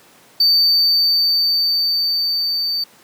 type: tone with level ramp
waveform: triangle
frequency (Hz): 4584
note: D8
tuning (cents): -43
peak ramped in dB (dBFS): -9 to -17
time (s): 0.4-2.84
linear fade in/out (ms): 5
effects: pink hiss -48 dBFS RMS until 3.03 s + high-pass 200 Hz 12 dB/octave